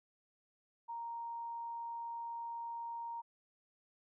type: tone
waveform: sine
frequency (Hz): 932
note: A#5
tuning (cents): -1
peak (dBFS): -40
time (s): 0.88-3.22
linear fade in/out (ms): 20
effects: none